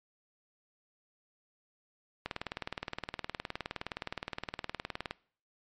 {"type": "click train", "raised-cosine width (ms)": 0.3, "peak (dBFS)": -19, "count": 56, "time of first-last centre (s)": [2.26, 5.11], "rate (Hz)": 19.3, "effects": ["noise-tail reverb RT60 0.5 s tail -22 dB re dry", "MP3 48 kbps"]}